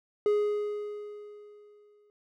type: tone with exponential decay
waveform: triangle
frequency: 416.4 Hz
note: G#4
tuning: 5 cents sharp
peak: -19 dBFS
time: 0.26-2.1 s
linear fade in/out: 1 ms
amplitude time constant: 400 ms
effects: none